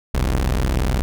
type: tone pair together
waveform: sawtooth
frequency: 40.32 / 64 Hz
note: E1 / C2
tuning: -38 / -38 cents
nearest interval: minor sixth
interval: 800 cents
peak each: -16 dBFS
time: 0.14-1.02 s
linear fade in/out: 0 ms
effects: none